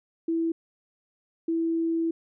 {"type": "tone pair in turn", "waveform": "sine", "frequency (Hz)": [329.6, 329.6], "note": ["E4", "E4"], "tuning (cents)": [0, 0], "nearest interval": "unison", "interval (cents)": 0, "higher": "neither", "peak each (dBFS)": -23, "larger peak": "neither", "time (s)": [[0.28, 0.52], [1.48, 2.11]], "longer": "second", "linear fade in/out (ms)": 5, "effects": []}